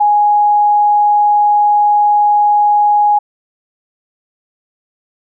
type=tone; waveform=sine; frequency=830.6 Hz; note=G#5; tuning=in tune; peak=-7 dBFS; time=0-3.19 s; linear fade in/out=10 ms; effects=none